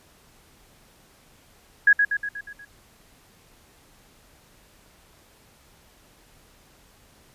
sine tone with echo, 1661.2 Hz, G#6, in tune, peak -11 dBFS, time 1.87-1.93 s, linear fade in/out 5 ms, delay 120 ms, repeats 6, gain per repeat -5 dB, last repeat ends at 2.65 s, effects pink hiss -56 dBFS RMS until 7.34 s + resampled to 32000 Hz

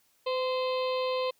harmonic tone with a mistuned harmonic, 518 Hz, C5, 17 cents flat, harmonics 1 / 2 / 4 / 5 / 6 / 7 / 8 / 9, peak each -28 / -34 / -47 / -41 / -43 / -46 / -42 / -53 dBFS, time 0.26-1.31 s, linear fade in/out 10 ms, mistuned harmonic 1, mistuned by -23 cents, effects white hiss -68 dBFS RMS until 1.39 s

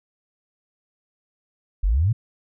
sine exponential sweep, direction up, 41.2 to 123.47 Hz, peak -16 dBFS, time 1.83-2.13 s, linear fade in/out 10 ms, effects none

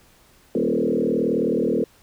sine tone with frequency modulation, 349.2 Hz, F4, in tune, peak -18 dBFS, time 0.55-1.84 s, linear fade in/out 2 ms, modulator 39 Hz, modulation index 3.9, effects pink hiss -55 dBFS RMS until 2.02 s

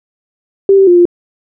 sine tone with pitch steps, 392.3 / 387.4 / 352.4 / 349.5 Hz, G4 / G4 / F4 / F4, +1 / -20 / +16 / +1 cents, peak -3 dBFS, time 0.69-1.054 s, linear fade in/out 2 ms, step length 91 ms, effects none

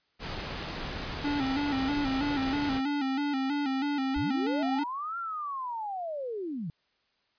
pink noise, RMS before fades -36 dBFS, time 0.19-2.82 s, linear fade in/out 50 ms
square tone with vibrato, 277.3 Hz, C#4, 1 cent sharp, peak -28 dBFS, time 1.24-4.84 s, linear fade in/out 10 ms, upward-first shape square, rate 3.1 Hz, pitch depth 72 cents each way
sine linear two-way sweep, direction up then down, 39.01 to 1393 to 144.1 Hz, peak -32 dBFS, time 4.16-6.7 s, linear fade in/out 0 ms, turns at 5.18 s
effects white hiss -72 dBFS RMS until 7.38 s + resampled to 11025 Hz

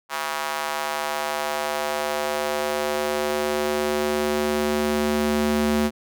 square tone with high-pass filter sweep, 74.3 Hz, D2, 21 cents sharp, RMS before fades -24 dBFS, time 0.09-5.91 s, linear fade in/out 50 ms, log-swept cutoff 1000 to 220 Hz, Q 1.6, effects none

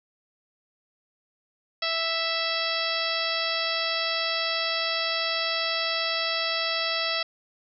harmonic tone, 659.3 Hz, E5, in tune, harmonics 1 / 2 / 3 / 4 / 5 / 6 / 7 / 8, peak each -33 / -33 / -33 / -33 / -33 / -33 / -33 / -33 dBFS, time 1.82-7.23 s, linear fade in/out 5 ms, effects none

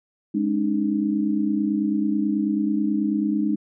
sine chord, Ab suspended fourth, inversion none, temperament equal with one note detuned, 207.7 / 277.2 / 306.3 Hz, Ab3 / Db4 / Eb4, 0 / 0 / -27 cents, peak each -23 / -27 / -23 dBFS, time 0.34-3.56 s, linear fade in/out 10 ms, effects none

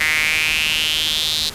sawtooth tone with high-pass filter sweep, 155.56 Hz, D#3, in tune, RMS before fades -19 dBFS, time 0-1.5 s, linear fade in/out 10 ms, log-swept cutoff 2000 to 4000 Hz, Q 5.6, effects pink hiss -34 dBFS RMS until 1.54 s + resampled to 32000 Hz

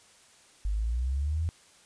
sine exponential sweep, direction up, 49 to 85 Hz, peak -26 dBFS, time 0.65-1.49 s, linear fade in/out 0 ms, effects white hiss -58 dBFS RMS until 1.85 s + resampled to 22050 Hz

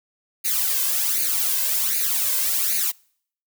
blue noise with flanger, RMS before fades -22 dBFS, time 0.44-2.92 s, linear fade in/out 20 ms, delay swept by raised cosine 0.45 to 1.95 ms, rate 1.3 Hz, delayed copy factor +0.8, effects noise-tail reverb RT60 0.6 s tail -26 dB re dry

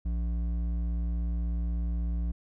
sine tone with hard clipping, 58.2 Hz, A#1, 2 cents flat, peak -29 dBFS, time 0.05-2.32 s, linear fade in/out 10 ms, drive 8 dB, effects none

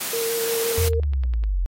white high-pass noise, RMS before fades -27 dBFS, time 0-0.89 s, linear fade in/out 10 ms, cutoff 130 Hz, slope 24 dB/octave
sine tone with vibrato, 460 Hz, A#4, 23 cents flat, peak -23 dBFS, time 0.13-1 s, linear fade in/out 2 ms, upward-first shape square, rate 5.9 Hz, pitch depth 12 cents each way
click train, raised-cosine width 0.3 ms, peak -25 dBFS, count 9, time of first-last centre 0.63-1.438 s, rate 9.9 Hz
sine linear sweep, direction down, 87.31 to 41.2 Hz, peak -19 dBFS, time 0.78-1.66 s, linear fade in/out 0 ms
effects AAC 48 kbps

